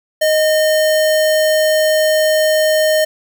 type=tone with sample-and-hold; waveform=sine; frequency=622.3 Hz; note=D#5; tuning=in tune; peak=-10 dBFS; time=0.21-3.05 s; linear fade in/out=10 ms; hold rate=2450 Hz; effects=none